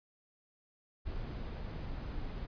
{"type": "noise", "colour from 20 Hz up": "brown", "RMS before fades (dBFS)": -40, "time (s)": [1.05, 2.47], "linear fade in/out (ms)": 20, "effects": ["resampled to 11025 Hz"]}